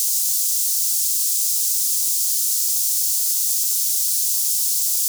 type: high-pass noise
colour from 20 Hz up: pink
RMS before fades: -20 dBFS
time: 0-5.08 s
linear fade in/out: 0 ms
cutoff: 5900 Hz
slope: 24 dB/octave
effects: none